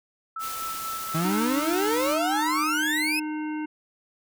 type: tone with tremolo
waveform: sine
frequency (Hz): 1318.5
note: E6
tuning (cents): 0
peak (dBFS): -30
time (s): 0.36-2.64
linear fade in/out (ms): 5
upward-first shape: square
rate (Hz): 4.1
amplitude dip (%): 30
type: noise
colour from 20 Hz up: white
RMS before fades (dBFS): -36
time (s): 0.39-2.17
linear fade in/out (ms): 50
type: exponential sweep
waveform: 35% pulse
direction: up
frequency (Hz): 155.4 to 2639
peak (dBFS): -22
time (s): 1.14-3.2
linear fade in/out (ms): 10
type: harmonic tone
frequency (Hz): 306.1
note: D#4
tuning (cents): -28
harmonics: 1 / 3 / 5 / 7 / 9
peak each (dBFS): -28 / -38 / -42 / -45 / -47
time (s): 1.24-3.66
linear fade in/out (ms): 10
effects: none